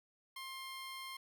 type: tone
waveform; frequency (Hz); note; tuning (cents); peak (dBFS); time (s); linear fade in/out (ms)
15% pulse; 1060; C6; +22; -38; 0.36-1.17; 5
effects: none